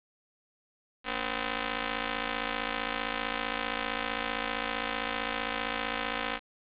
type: ring-modulated tone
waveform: 5% pulse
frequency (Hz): 255.2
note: C4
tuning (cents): -43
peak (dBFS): -16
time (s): 1.04-6.4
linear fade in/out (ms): 50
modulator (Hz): 27.7
effects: resampled to 8000 Hz + 7-bit